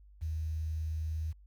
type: tone with quantisation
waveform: sine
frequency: 79.1 Hz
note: D#2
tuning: 29 cents sharp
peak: -32 dBFS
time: 0.21-1.33 s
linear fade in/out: 20 ms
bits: 10
effects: added 50 Hz sine -54 dBFS peak until 1.46 s